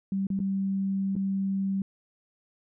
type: tone with dropouts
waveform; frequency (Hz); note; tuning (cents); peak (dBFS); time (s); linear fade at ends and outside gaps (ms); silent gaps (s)
sine; 194.3; G3; -15; -25; 0.12-1.82; 2; 0.269-0.302 / 0.392-0.401 / 1.154-1.163
effects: none